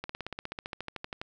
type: slowing click train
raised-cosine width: 0.3 ms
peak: -20 dBFS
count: 18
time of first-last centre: 0.04-1.215 s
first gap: 54 ms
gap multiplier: 1.03
effects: none